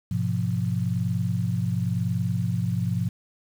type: chord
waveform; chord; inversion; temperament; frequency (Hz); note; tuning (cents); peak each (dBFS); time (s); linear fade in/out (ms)
sine; F diminished; first; just; 104.77 / 125.72 / 174.61; Ab2 / Cb3 / F3; +16 / +31 / 0; -27; 0.11-3.09; 5
effects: 8-bit